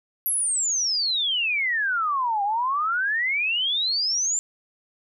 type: exponential two-way sweep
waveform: sine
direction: down then up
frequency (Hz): 11700 to 788 to 7360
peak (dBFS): -21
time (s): 0.26-4.39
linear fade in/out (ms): 0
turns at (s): 2.43
effects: none